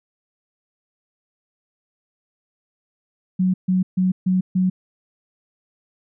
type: tone bursts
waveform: sine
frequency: 185 Hz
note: F#3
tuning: in tune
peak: -15 dBFS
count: 5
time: 3.39-4.7 s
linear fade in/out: 10 ms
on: 150 ms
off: 140 ms
effects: none